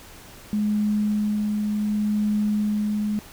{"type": "tone with tremolo", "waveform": "sine", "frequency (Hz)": 210, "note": "G#3", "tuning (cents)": 19, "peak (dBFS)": -19, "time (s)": [0.53, 3.19], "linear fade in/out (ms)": 0, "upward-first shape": "sine", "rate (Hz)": 0.69, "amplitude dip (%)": 25, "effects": ["pink hiss -45 dBFS RMS until 3.32 s"]}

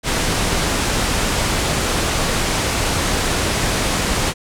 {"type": "low-pass noise", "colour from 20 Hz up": "pink", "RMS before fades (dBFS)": -19, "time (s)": [0.03, 4.34], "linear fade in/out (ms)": 50, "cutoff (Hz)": 10000, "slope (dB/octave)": 24, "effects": []}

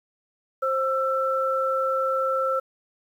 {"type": "tone pair together", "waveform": "sine", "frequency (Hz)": [529, 1334.8], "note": ["C5", "E6"], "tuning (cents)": [19, 21], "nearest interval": "octave + major third", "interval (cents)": 1602, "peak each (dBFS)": -24, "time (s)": [0.62, 2.6], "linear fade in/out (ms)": 10, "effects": ["9-bit"]}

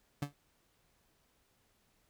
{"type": "tone with exponential decay", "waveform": "30% pulse", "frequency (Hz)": 143.6, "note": "D3", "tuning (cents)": -39, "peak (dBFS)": -28, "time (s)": [0.22, 0.33], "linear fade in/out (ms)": 5, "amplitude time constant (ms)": 23, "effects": ["pink hiss -73 dBFS RMS until 2.09 s"]}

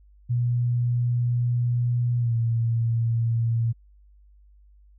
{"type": "tone with pitch glide", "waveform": "sine", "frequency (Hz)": [121.1, 115.5], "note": ["B2", "A#2"], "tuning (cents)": [-34, -16], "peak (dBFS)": -20, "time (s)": [0.29, 3.73], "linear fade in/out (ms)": 20, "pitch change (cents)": -82, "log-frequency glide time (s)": [2.18, 2.34], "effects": ["added 50 Hz sine -51 dBFS peak until 4.98 s"]}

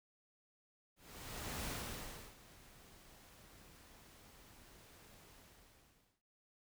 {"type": "noise with ADSR envelope", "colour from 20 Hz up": "pink", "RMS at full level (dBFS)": -42, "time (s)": [0.96, 6.22], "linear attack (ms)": 680, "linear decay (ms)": 700, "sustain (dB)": -19, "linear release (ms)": 890, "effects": ["noise-tail reverb RT60 0.3 s tail -24 dB re dry"]}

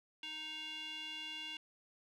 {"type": "tone with band-pass filter", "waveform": "square", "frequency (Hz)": 311.1, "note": "D#4", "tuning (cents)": 0, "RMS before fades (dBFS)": -45, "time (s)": [0.23, 1.57], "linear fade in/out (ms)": 2, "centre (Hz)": 3000, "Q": 6.8, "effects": []}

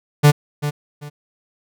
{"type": "tone with echo", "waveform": "45% pulse", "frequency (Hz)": 146.83, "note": "D3", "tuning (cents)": 0, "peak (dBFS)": -7, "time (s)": [0.23, 0.32], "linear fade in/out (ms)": 20, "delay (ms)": 390, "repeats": 2, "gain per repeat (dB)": -12, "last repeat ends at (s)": 1.1, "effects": []}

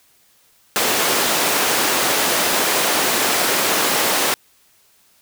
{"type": "high-pass noise", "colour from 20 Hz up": "pink", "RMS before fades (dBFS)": -18, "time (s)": [0.76, 4.34], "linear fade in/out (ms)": 0, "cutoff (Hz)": 370, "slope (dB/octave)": 12, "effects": ["white hiss -56 dBFS RMS until 5.21 s"]}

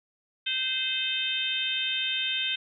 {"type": "harmonic tone", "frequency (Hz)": 519, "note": "C5", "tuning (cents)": -14, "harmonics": [3, 4, 5, 6, 7], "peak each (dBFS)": [-37, -40, -32, -30, -31], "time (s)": [0.46, 2.56], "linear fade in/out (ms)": 10, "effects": []}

